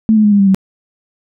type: tone with pitch steps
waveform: sine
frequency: 220 / 214 / 208.1 / 202.4 / 196.91 / 191.52 Hz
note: A3 / A3 / G#3 / G#3 / G3 / G3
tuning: 0 / -48 / +4 / -44 / +8 / -40 cents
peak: -6 dBFS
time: 0.09-0.546 s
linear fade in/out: 0 ms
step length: 76 ms
effects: none